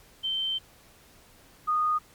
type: tone pair in turn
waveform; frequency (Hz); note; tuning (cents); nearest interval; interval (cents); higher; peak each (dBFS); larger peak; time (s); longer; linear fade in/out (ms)
sine; 3108 / 1233.4; G7 / D#6; -16 / -16; octave + major third; 1600; first; -26 / -22; second; 0.23-0.59 / 1.67-1.99; first; 20
effects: pink hiss -56 dBFS RMS until 2.14 s + MP3 96 kbps